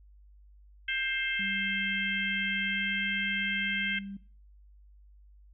harmonic tone, 528 Hz, C5, 16 cents sharp, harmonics 3 / 4 / 5 / 6, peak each -34 / -33 / -37 / -35 dBFS, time 0.88-3.99 s, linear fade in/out 5 ms
sine tone with pitch glide, 196 to 197.71 Hz, G3 to G3, 0 to +15 cents, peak -38 dBFS, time 1.39-4.17 s, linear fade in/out 5 ms, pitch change +15 cents, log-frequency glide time 2.62-3.03 s
effects noise-tail reverb RT60 0.4 s tail -18 dB re dry + added 50 Hz sine -53 dBFS peak until 5.53 s

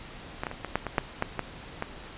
clicks, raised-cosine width 0.5 ms, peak -15 / -15 / -21 / -18 / -9 / -16 / -7 / -10 / -13 / -14 dBFS, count 10, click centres 0.435 / 0.468 / 0.514 / 0.647 / 0.756 / 0.867 / 0.982 / 1.224 / 1.393 / 1.824 s, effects pink hiss -44 dBFS RMS until 2.17 s + resampled to 8000 Hz

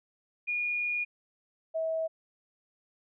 sine tone pair in turn, 2438 / 645.7 Hz, D#7 / E5, -36 / -36 cents, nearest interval octave + major seventh, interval 2300 cents, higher first, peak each -28 dBFS, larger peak neither, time 0.47-1.05 / 1.74-2.08 s, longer first, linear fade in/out 20 ms, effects none

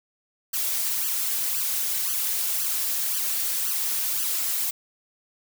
blue noise with flanger, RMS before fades -26 dBFS, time 0.53-4.71 s, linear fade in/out 10 ms, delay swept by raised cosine 0.65 to 4.45 ms, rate 1.9 Hz, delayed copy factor +1, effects none

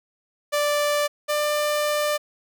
sawtooth tone pair in turn, 587.3 / 594.8 Hz, D5 / D5, 0 / +22 cents, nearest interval unison, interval 22 cents, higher second, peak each -16 / -17 dBFS, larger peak first, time 0.52-1.08 / 1.28-2.18 s, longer second, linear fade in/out 20 ms, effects none

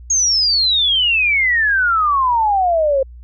sine exponential sweep, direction down, 6610 to 523.3 Hz, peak -12 dBFS, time 0.1-3.03 s, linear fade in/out 5 ms, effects added 60 Hz sine -34 dBFS peak until 3.23 s

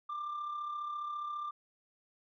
sine tone with amplitude modulation, 1188 Hz, D6, 20 cents sharp, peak -32 dBFS, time 0.09-1.51 s, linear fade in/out 10 ms, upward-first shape sine, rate 34.7 Hz, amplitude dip 50%, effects tanh soft clip ceiling -34 dBFS

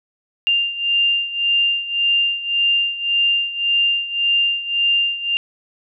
sine beating tone pair, 2794 / 2795.8 Hz, F7 / F7, 0 / +1 cents, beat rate 1.8 Hz, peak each -17 / -21 dBFS, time 0.47-5.37 s, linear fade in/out 0 ms, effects none

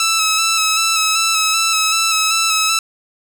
10% pulse tone with vibrato, 1307 Hz, E6, 15 cents flat, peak -5 dBFS, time 0-2.79 s, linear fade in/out 2 ms, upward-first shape square, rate 2.6 Hz, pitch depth 22 cents each way, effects none

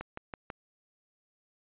click train, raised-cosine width 0.5 ms, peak -23 dBFS, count 4, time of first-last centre 0.01-0.502 s, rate 6.1 Hz, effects resampled to 8000 Hz

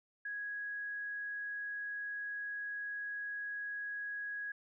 sine tone, 1661.2 Hz, G#6, in tune, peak -38 dBFS, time 0.25-4.52 s, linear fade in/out 5 ms, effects none

